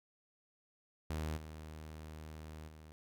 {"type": "tone with level steps", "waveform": "sawtooth", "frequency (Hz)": 77.78, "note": "D#2", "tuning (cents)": 0, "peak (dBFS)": [-33, -43, -49], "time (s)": [1.1, 2.92], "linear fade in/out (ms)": 0, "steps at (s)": [1.36, 2.67], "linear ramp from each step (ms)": 20, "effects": []}